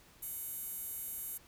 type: tone with high-pass filter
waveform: 15% pulse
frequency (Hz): 740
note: F#5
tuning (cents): 0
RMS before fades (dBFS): -42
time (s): 0.22-1.38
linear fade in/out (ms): 10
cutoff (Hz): 11000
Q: 2.4
effects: pink hiss -61 dBFS RMS until 1.47 s